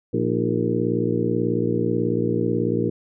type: harmonic tone with a mistuned harmonic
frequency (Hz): 58.27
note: A#1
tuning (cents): 0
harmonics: 2 / 3 / 4 / 5 / 6 / 7 / 8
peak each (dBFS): -27 / -27 / -27 / -27 / -27 / -27 / -27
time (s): 0.13-2.9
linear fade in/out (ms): 10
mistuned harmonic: 5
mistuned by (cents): +94
effects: none